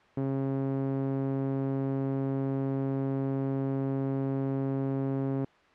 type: tone with band-pass filter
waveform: sawtooth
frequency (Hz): 135.5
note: C#3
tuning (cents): -39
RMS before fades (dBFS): -30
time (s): 0.17-5.45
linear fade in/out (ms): 5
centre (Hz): 290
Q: 1.1
effects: white hiss -59 dBFS RMS until 5.74 s + low-pass 2000 Hz 12 dB/octave